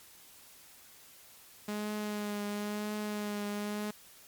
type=tone with vibrato; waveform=sawtooth; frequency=208.3 Hz; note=G#3; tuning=5 cents sharp; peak=-30 dBFS; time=1.68-3.91 s; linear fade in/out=5 ms; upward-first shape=triangle; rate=0.98 Hz; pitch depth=26 cents each way; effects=white hiss -56 dBFS RMS until 4.27 s + MP3 96 kbps